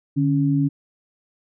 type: tone pair together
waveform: sine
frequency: 147.3 / 278.1 Hz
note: D3 / C#4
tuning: +6 / +6 cents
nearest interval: major seventh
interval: 1100 cents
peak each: -19 dBFS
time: 0.16-0.69 s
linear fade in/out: 20 ms
effects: none